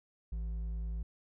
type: tone with hard clipping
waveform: sine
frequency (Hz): 55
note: A1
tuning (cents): 0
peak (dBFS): -36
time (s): 0.32-1.03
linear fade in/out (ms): 5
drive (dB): 5
effects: none